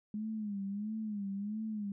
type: tone with vibrato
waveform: sine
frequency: 207.7 Hz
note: G#3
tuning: in tune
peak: -35 dBFS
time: 0.14-1.92 s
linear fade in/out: 2 ms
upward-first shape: sine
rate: 1.5 Hz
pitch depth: 100 cents each way
effects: none